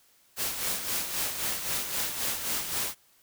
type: noise with tremolo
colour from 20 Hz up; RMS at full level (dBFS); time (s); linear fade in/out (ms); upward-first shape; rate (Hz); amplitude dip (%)
white; -29; 0.36-2.95; 50; sine; 3.8; 55
effects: white hiss -63 dBFS RMS until 3.22 s